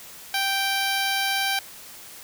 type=tone; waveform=10% pulse; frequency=783 Hz; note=G5; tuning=2 cents flat; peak=-14 dBFS; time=0.34-1.59 s; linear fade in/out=2 ms; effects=white hiss -43 dBFS RMS until 2.23 s